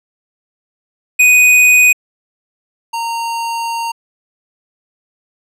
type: tone pair in turn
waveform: square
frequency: 2489 / 923.7 Hz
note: D#7 / A#5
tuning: 0 / -16 cents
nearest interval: octave + perfect fourth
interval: 1716 cents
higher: first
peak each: -6 / -18 dBFS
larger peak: first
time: 1.19-1.93 / 2.93-3.92 s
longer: second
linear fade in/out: 10 ms
effects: low-pass 12000 Hz 12 dB/octave